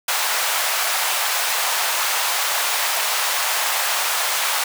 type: high-pass noise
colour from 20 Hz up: pink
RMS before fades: -21 dBFS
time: 0.08-4.64 s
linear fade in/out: 5 ms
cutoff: 720 Hz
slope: 24 dB/octave
effects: none